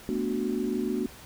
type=chord; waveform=sine; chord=B minor seventh; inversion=third; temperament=equal; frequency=220 / 246.9 / 293.7 / 370 Hz; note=A3 / B3 / D4 / F#4; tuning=0 / 0 / 0 / 0 cents; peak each=-32 / -31 / -33 / -31 dBFS; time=0.09-1.06 s; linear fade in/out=0 ms; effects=pink hiss -48 dBFS RMS until 1.25 s